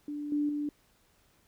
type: tone with level steps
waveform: sine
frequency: 293.7 Hz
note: D4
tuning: in tune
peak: -34 / -26 / -30 dBFS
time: 0.08-0.69 s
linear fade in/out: 2 ms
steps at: 0.32 / 0.49 s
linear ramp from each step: 2 ms
effects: pink hiss -67 dBFS RMS until 1.47 s